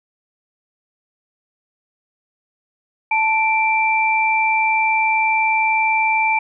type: tone pair together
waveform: sine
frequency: 879.9 / 2349 Hz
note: A5 / D7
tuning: 0 / 0 cents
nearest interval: octave + perfect fourth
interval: 1700 cents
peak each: -17 / -17 dBFS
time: 3.11-6.39 s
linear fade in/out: 5 ms
effects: none